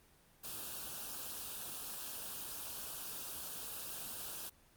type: band-stop noise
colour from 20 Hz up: white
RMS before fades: -44 dBFS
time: 0.43-4.5 s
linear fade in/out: 20 ms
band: 1700 to 2500 Hz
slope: 96 dB/octave
effects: pink hiss -66 dBFS RMS until 4.76 s + Opus 24 kbps